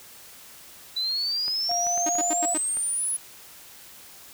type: exponential sweep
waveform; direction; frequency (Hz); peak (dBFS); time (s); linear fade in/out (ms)
sine; up; 3951 to 10548; -24; 0.96-3.17; 10
type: clicks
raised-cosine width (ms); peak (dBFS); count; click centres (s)
0.5; -25; 6; 1.481 / 1.714 / 1.868 / 1.977 / 2.154 / 2.771
type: tone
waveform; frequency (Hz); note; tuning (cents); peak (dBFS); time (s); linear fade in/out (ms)
sine; 703; F5; +11; -26; 1.69-2.54; 5
type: tone bursts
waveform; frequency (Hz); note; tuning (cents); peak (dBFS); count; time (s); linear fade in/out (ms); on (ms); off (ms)
sawtooth; 311.1; D#4; 0; -23; 5; 2.06-2.577; 5; 33; 88
effects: white hiss -47 dBFS RMS until 4.33 s